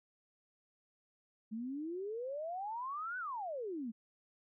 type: exponential two-way sweep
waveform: sine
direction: up then down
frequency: 211.7 to 1527 to 211.7 Hz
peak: -38 dBFS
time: 1.51-3.92 s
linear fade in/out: 20 ms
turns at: 3.18 s
effects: none